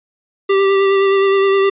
square tone with vibrato, 391.8 Hz, G4, 1 cent flat, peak -11 dBFS, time 0.49-1.7 s, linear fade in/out 10 ms, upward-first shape sine, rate 9.6 Hz, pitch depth 17 cents each way, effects resampled to 8000 Hz

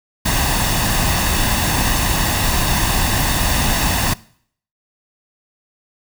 pink noise with comb filter, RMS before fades -17 dBFS, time 0.25-4.14 s, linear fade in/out 10 ms, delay 1.1 ms, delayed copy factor +0.55, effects noise-tail reverb RT60 0.6 s tail -21 dB re dry

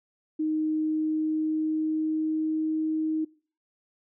sine tone with pitch glide, 311.1 to 314.2 Hz, D#4 to D#4, 0 to +17 cents, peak -24 dBFS, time 0.39-3.25 s, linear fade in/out 10 ms, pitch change +17 cents, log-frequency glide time 0.71-2.78 s, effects noise-tail reverb RT60 0.4 s tail -22 dB re dry

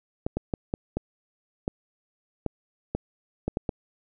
clicks, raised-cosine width 2 ms, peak -13 dBFS, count 11, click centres 0.265 / 0.37 / 0.538 / 0.739 / 0.97 / 1.679 / 2.463 / 2.95 / 3.48 / 3.571 / 3.692 s, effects none

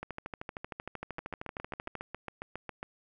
two click trains, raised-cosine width 0.5 ms, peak -23 / -23 dBFS, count 26 / 13, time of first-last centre 0.03-1.953 / 1.19-2.829 s, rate 13 / 7.32 Hz, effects none

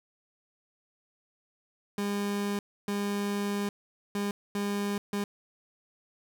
30% pulse tone bursts at uneven times, 202.8 Hz, G#3, 41 cents flat, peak -26 dBFS, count 5, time 1.98-2.59 / 2.88-3.69 / 4.15-4.31 / 4.55-4.98 / 5.13-5.24 s, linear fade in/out 2 ms, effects none

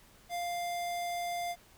square tone, 698.5 Hz, F5, in tune, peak -34 dBFS, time 0.29-1.56 s, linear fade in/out 50 ms, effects pink hiss -60 dBFS RMS until 1.77 s

